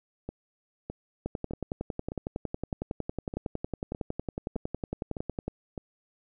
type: two click trains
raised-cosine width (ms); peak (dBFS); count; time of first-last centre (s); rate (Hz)
2; -22 / -18; 10 / 47; 0.29-5.778 / 1.26-5.48; 1.64 / 10.9
effects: none